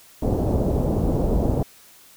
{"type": "low-pass noise", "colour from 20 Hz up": "pink", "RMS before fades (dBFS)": -21, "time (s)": [0.22, 1.63], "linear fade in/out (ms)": 5, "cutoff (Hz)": 660, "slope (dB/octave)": 24, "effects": ["white hiss -50 dBFS RMS until 2.16 s"]}